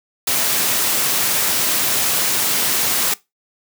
white high-pass noise, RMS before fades -18 dBFS, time 0.27-3.14 s, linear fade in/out 5 ms, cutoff 110 Hz, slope 12 dB/octave, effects noise-tail reverb RT60 0.2 s tail -20 dB re dry

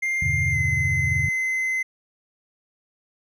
triangle tone with pitch glide, 2106 to 2054 Hz, C7 to C7, +11 to -33 cents, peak -20 dBFS, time 0.02-1.83 s, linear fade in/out 10 ms, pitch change -44 cents, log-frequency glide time 0.51-0.57 s
sine chord, E minor seventh, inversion none, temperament equal, 82.41 / 98 / 123.47 / 146.83 Hz, E2 / G2 / B2 / D3, 0 / 0 / 0 / 0 cents, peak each -28 dBFS, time 0.22-1.29 s, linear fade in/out 5 ms
effects none

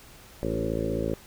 harmonic tone with a mistuned harmonic, 55.4 Hz, A1, 13 cents sharp, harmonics 1 / 2 / 3 / 4 / 5 / 6 / 7 / 8 / 9 / 10, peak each -35 / -35 / -35 / -35 / -35 / -35 / -35 / -35 / -35 / -35 dBFS, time 0.43-1.14 s, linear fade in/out 0 ms, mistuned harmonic 6, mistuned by +16 cents, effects pink hiss -50 dBFS RMS until 1.26 s

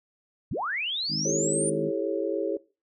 sine linear sweep, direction up, 65.9 to 9397 Hz, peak -27 dBFS, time 0.51-1.7 s, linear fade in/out 5 ms
harmonic tone, 51.91 Hz, G#1, in tune, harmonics 3 / 4 / 5 / 6, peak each -33 / -35 / -37 / -39 dBFS, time 1.08-1.92 s, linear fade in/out 50 ms
sine chord, A dominant seventh, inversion second, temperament just, 330 / 396 / 440 / 550 Hz, E4 / G4 / A4 / C#5, +2 / +18 / 0 / -14 cents, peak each -31 dBFS, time 1.25-2.57 s, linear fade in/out 5 ms
effects noise-tail reverb RT60 0.3 s tail -19 dB re dry

